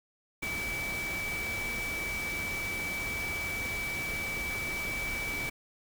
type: tone in noise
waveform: sine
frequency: 2300 Hz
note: D7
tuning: 37 cents flat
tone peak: -33 dBFS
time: 0.42-5.5 s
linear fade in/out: 10 ms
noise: pink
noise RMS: -39 dBFS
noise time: 0.42-5.5 s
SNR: +3 dB
effects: none